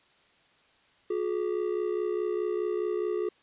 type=ring-modulated tone; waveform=triangle; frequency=392 Hz; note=G4; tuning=in tune; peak=-22 dBFS; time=1.1-3.29 s; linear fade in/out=5 ms; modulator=32.4 Hz; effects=white hiss -63 dBFS RMS until 3.42 s + resampled to 8000 Hz